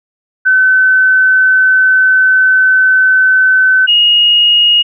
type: tone pair in turn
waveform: sine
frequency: 1521 / 2871 Hz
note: F#6 / F7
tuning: +47 / +47 cents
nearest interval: major seventh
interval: 1100 cents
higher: second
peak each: -5 dBFS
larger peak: neither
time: 0.45-3.87 / 3.87-4.83 s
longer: first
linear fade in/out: 20 ms
effects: none

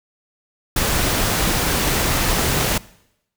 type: noise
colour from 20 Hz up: pink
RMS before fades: -19 dBFS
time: 0.76-2.78 s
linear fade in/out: 5 ms
effects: noise-tail reverb RT60 0.8 s tail -21 dB re dry

